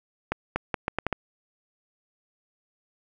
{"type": "accelerating click train", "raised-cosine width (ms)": 0.5, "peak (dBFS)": -10, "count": 7, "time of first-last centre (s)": [0.32, 1.127], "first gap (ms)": 240, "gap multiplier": 0.76, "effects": []}